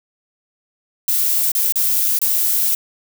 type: noise with dropouts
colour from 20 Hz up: violet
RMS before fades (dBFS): -17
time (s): 1.08-2.75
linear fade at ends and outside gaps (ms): 2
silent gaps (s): 1.518-1.55 / 1.723-1.757 / 2.189-2.216
effects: none